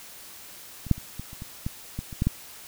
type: clicks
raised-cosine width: 5 ms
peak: -25 / -6 / -27 / -22 / -30 / -24 / -16 / -18 / -25 / -11 / -9 dBFS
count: 11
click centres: 0.867 / 0.913 / 0.98 / 1.196 / 1.331 / 1.421 / 1.665 / 1.99 / 2.128 / 2.221 / 2.27 s
effects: white hiss -45 dBFS RMS until 2.67 s